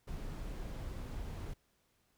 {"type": "noise", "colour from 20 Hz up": "brown", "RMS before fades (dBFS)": -42, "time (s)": [0.07, 1.54], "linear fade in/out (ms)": 10, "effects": ["pink hiss -75 dBFS RMS until 2.17 s"]}